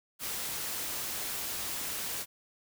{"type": "noise", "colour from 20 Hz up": "white", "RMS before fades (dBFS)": -36, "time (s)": [0.19, 2.26], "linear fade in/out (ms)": 50, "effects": []}